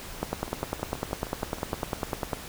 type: two click trains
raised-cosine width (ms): 1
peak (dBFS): -13 / -24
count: 22 / 9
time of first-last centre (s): 0.23-2.332 / 0.48-1.742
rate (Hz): 9.99 / 6.34
effects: pink hiss -41 dBFS RMS until 2.48 s